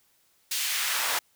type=noise with high-pass filter sweep; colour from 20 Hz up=pink; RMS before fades=-28 dBFS; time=0.51-1.19 s; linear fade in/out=5 ms; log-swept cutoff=3400 to 860 Hz; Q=1; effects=white hiss -66 dBFS RMS until 1.35 s